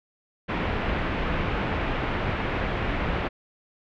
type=low-pass noise; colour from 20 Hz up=pink; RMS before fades=-27 dBFS; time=0.48-3.29 s; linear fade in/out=20 ms; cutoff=2700 Hz; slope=24 dB/octave; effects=none